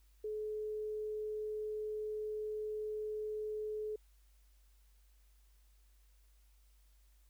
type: tone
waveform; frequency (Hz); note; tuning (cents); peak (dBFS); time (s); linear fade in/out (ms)
sine; 427.5; A4; -50; -37; 0.24-3.96; 5
effects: added 50 Hz sine -63 dBFS peak until 7.29 s + white hiss -75 dBFS RMS until 7.29 s